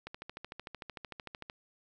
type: click train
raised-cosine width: 0.3 ms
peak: -26 dBFS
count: 20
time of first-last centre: 0.07-1.499 s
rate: 13.3 Hz
effects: none